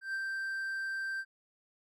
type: tone with ADSR envelope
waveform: triangle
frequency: 1568 Hz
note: G6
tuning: in tune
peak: -30 dBFS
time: 0.01-1.25 s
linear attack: 130 ms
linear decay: 40 ms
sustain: -2 dB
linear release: 54 ms
effects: none